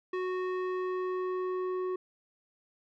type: tone with low-pass filter sweep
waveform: square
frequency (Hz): 368.6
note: F#4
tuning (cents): -7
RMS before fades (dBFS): -33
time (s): 0.13-1.96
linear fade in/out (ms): 5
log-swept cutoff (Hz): 2100 to 940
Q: 1.1
effects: none